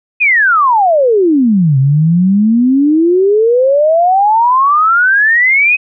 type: exponential two-way sweep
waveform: sine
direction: down then up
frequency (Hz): 2552 to 130.81 to 2552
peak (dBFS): -6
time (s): 0.2-5.77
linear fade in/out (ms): 20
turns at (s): 1.78
effects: none